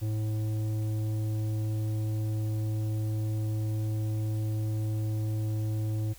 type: tone with tanh clipping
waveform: triangle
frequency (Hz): 108.1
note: A2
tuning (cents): -30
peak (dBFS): -29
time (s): 0.01-6.14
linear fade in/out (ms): 20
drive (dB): 14
effects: added 50 Hz sine -51 dBFS peak until 6.18 s + white hiss -54 dBFS RMS until 6.18 s